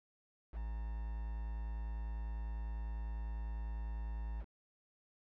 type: tone with quantisation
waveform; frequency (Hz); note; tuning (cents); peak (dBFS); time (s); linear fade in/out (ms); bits
triangle; 55; A1; 0; -36; 0.52-4.45; 50; 9
effects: low-pass 2000 Hz 12 dB/octave